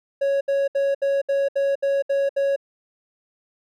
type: tone bursts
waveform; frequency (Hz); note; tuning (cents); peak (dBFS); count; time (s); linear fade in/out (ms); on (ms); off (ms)
triangle; 554.4; C#5; 0; -16; 9; 0.21-2.562; 10; 200; 69
effects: none